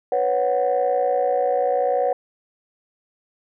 sine chord, B suspended second, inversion none, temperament equal, 493.9 / 554.4 / 740 Hz, B4 / C#5 / F#5, 0 / 0 / 0 cents, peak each -21 dBFS, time 0.12-2.13 s, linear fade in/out 2 ms, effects tanh soft clip ceiling -11 dBFS

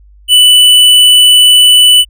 sine tone with tanh clipping, 2979 Hz, F#7, 11 cents sharp, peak -3 dBFS, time 0.28-2.05 s, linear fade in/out 50 ms, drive 15 dB, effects added 50 Hz sine -37 dBFS peak until 2.09 s

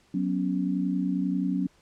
sine chord, F# suspended fourth, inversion none, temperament equal, 185 / 246.9 / 277.2 Hz, F#3 / B3 / C#4, 0 / 0 / 0 cents, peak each -27 / -32 / -28 dBFS, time 0.14-1.67 s, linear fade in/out 5 ms, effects pink hiss -62 dBFS RMS until 1.81 s + low-pass 8000 Hz 12 dB/octave

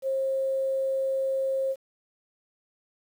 sine tone with quantisation, 535 Hz, C5, 38 cents sharp, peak -24 dBFS, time 0.02-1.76 s, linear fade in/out 50 ms, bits 9, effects none

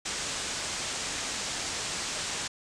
white low-pass noise, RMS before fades -34 dBFS, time 0.05-2.48 s, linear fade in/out 10 ms, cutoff 8300 Hz, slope 48 dB/octave, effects none

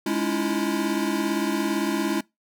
square tone cluster, 209.1 / 282.9 / 321.1 / 338.6 Hz, G#3 / C#4 / E4 / E4, +12 / +35 / -45 / +46 cents, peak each -29 dBFS, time 0.06-2.21 s, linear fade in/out 5 ms, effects noise-tail reverb RT60 0.2 s tail -23 dB re dry

